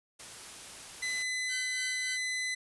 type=noise; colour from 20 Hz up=white; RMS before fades=-46 dBFS; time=0.19-1.23 s; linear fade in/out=10 ms
type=tone; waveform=sawtooth; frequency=2015 Hz; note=B6; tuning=34 cents sharp; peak=-28 dBFS; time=1.02-2.55 s; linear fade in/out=10 ms
type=tone with tremolo; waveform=10% pulse; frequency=1531 Hz; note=G6; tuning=41 cents flat; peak=-30 dBFS; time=1.48-2.18 s; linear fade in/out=50 ms; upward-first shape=sine; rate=3.4 Hz; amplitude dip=70%
effects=resampled to 24000 Hz